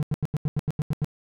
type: tone bursts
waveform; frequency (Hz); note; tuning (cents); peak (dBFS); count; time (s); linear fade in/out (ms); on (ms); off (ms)
triangle; 149.8; D3; +35; -19; 10; 0-1.045; 0; 28; 85
effects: none